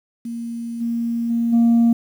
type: tone with level steps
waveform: sine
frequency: 233.1 Hz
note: A#3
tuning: in tune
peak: -25 / -19 / -16 / -9 dBFS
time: 0.25-1.93 s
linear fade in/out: 5 ms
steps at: 0.8 / 1.29 / 1.52 s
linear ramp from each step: 20 ms
effects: tanh soft clip ceiling -10 dBFS + 8-bit

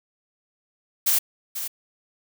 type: noise with echo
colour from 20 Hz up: blue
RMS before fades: -20 dBFS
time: 1.06-1.19 s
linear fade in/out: 10 ms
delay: 490 ms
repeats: 1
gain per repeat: -10 dB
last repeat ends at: 1.68 s
effects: none

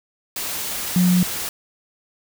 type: tone in noise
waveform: sine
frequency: 180 Hz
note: F#3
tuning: 47 cents flat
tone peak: -13 dBFS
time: 0.96-1.23 s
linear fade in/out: 2 ms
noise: white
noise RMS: -27 dBFS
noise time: 0.36-1.49 s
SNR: +11 dB
effects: none

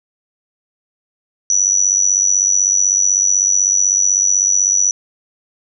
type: tone with amplitude modulation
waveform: sine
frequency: 5920 Hz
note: F#8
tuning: in tune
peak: -7 dBFS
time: 1.5-4.91 s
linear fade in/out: 2 ms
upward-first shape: sine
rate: 96 Hz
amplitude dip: 90%
effects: none

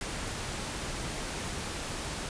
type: noise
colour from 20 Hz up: pink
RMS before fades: -36 dBFS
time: 0.01-2.29 s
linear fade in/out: 2 ms
effects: resampled to 22050 Hz

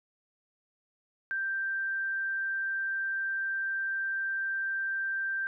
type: tone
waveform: sine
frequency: 1572 Hz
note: G6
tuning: 4 cents sharp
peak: -29 dBFS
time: 1.31-5.47 s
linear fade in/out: 0 ms
effects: none

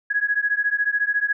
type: beating tone pair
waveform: sine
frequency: 1661.2 / 1675.2 Hz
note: G#6 / G#6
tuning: 0 / +15 cents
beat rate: 14 Hz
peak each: -22 dBFS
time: 0.1-1.33 s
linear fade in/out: 10 ms
effects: none

